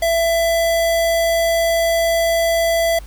square tone, 667 Hz, E5, 20 cents sharp, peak -15 dBFS, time 0.02-2.99 s, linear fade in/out 5 ms, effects added 50 Hz sine -33 dBFS peak until 3.06 s + pink hiss -46 dBFS RMS until 3.06 s

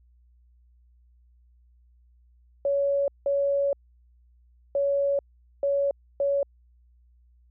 sine tone bursts at uneven times, 561 Hz, C#5, 21 cents sharp, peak -21 dBFS, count 5, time 2.65-3.08 / 3.26-3.73 / 4.75-5.19 / 5.63-5.91 / 6.2-6.43 s, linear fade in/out 2 ms, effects added 60 Hz sine -56 dBFS peak until 7.5 s

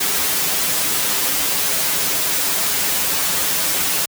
white noise with comb filter, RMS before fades -19 dBFS, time 0-4.06 s, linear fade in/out 10 ms, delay 8.5 ms, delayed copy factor -0.8, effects high-pass 80 Hz 12 dB/octave

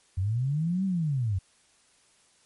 sine linear two-way sweep, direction up then down, 87.31 to 196 to 88.4 Hz, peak -24 dBFS, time 0.17-1.39 s, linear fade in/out 10 ms, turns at 0.85 s, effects white hiss -63 dBFS RMS until 2.45 s + MP3 48 kbps

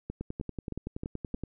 two click trains, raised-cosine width 3 ms, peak -22 / -22 dBFS, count 14 / 5, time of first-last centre 0.21-1.436 / 0.1-1.346 s, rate 10.6 / 3.21 Hz, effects none

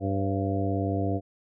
harmonic tone with a mistuned harmonic, 97.7 Hz, G2, 5 cents flat, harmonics 1 / 2 / 3 / 4 / 5 / 6 / 7, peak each -28 / -34 / -30 / -36 / -35 / -39 / -33 dBFS, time 0-1.21 s, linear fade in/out 50 ms, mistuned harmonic 6, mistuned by -68 cents, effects none

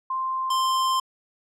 sine / square tone pair in turn, 1047 / 1047 Hz, C6 / C6, +1 / +1 cents, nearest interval unison, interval 0 cents, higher neither, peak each -24 / -21 dBFS, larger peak second, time 0.1-0.5 / 0.5-1 s, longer second, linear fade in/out 5 ms, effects low-pass 10000 Hz 12 dB/octave

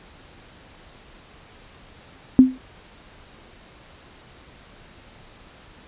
sine tone with exponential decay, 258.5 Hz, C4, 21 cents flat, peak -3 dBFS, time 2.39-2.58 s, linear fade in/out 0 ms, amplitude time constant 41 ms, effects pink hiss -48 dBFS RMS until 5.87 s + resampled to 8000 Hz

